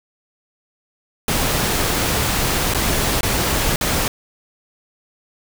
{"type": "noise with dropouts", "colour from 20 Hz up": "pink", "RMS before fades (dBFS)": -19, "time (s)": [1.28, 4.08], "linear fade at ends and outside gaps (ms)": 2, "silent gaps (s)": [[2.738, 2.746], [3.209, 3.23], [3.76, 3.81]], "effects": []}